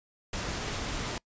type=noise; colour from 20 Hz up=pink; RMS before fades=-34 dBFS; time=0.33-1.18 s; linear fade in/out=2 ms; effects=noise-tail reverb RT60 0.1 s tail -25 dB re dry + resampled to 16000 Hz